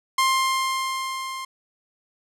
sawtooth tone with level ramp, 1056 Hz, C6, 16 cents sharp, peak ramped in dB -13 to -27 dBFS, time 0.18-1.45 s, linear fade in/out 5 ms, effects low-pass 11000 Hz 12 dB/octave

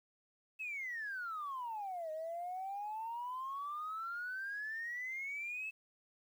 sine exponential two-way sweep, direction down then up, 2637 to 619 to 2637 Hz, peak -38 dBFS, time 0.59-5.71 s, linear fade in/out 20 ms, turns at 2.11 s, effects tanh soft clip ceiling -35 dBFS + 11-bit

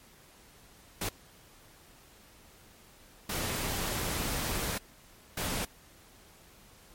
pink noise bursts at uneven times, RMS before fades -33 dBFS, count 3, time 1.01-1.09 / 3.29-4.78 / 5.37-5.65 s, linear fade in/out 5 ms, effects pink hiss -57 dBFS RMS until 6.94 s + MP3 64 kbps

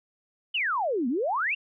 sine exponential two-way sweep, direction down then up, 3136 to 228.2 to 2863 Hz, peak -24 dBFS, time 0.54-1.55 s, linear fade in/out 10 ms, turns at 1.08 s, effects none

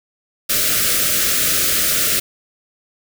white band-stop noise, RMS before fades -17 dBFS, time 0.49-2.2 s, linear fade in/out 10 ms, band 660 to 1200 Hz, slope 96 dB/octave, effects none

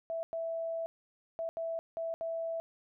sine tone bursts at uneven times, 659.3 Hz, E5, in tune, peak -33 dBFS, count 6, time 0.1-0.23 / 0.33-0.86 / 1.39-1.49 / 1.57-1.79 / 1.97-2.14 / 2.21-2.6 s, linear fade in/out 0 ms, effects none

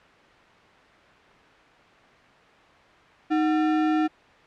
sine tone with sample-and-hold, 311.1 Hz, D#4, in tune, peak -19 dBFS, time 3.3-4.08 s, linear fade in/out 20 ms, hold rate 1050 Hz, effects white hiss -52 dBFS RMS until 4.46 s + low-pass 2000 Hz 12 dB/octave

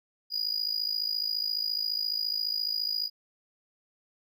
triangle tone with amplitude modulation, 4900 Hz, D#8, 27 cents flat, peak -23 dBFS, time 0.3-3.1 s, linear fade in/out 50 ms, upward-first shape sine, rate 54.5 Hz, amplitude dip 85%, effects none

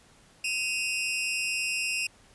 sawtooth tone pair together, 2525 / 2749 Hz, D#7 / F7, +25 / -28 cents, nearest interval minor second, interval 147 cents, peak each -27 dBFS, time 0.44-2.07 s, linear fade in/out 5 ms, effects pink hiss -58 dBFS RMS until 2.34 s + resampled to 24000 Hz

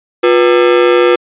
45% pulse ring-modulated tone, 422.8 Hz, G#4, 31 cents sharp, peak -3 dBFS, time 0.23-1.16 s, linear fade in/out 10 ms, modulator 66.8 Hz, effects resampled to 8000 Hz

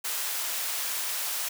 white high-pass noise, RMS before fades -31 dBFS, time 0.04-1.49 s, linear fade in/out 10 ms, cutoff 660 Hz, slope 12 dB/octave, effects none

